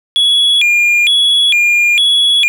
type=tone with vibrato; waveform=triangle; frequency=2851 Hz; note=F7; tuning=35 cents sharp; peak=-6 dBFS; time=0.16-2.48 s; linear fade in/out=0 ms; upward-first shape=square; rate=1.1 Hz; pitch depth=290 cents each way; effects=none